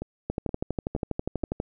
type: two click trains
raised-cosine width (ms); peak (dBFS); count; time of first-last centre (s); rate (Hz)
2; -19 / -14; 4 / 17; 0.02-1.435 / 0.3-1.601; 2.12 / 12.3
effects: none